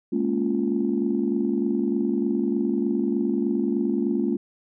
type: chord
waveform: sine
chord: Bb minor seventh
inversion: third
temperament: just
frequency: 209.8 / 233.1 / 279.7 / 349.6 Hz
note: Ab3 / Bb3 / Db4 / F4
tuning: +18 / 0 / +16 / +2 cents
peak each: -26 dBFS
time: 0.12-4.37 s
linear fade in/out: 10 ms
effects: tanh soft clip ceiling -11 dBFS